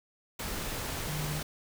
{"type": "tone in noise", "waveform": "sine", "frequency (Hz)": 150.4, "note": "D3", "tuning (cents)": 42, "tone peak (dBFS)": -33, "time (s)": [1.08, 1.4], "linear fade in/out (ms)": 5, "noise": "pink", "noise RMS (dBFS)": -36, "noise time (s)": [0.39, 1.43], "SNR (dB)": 0, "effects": []}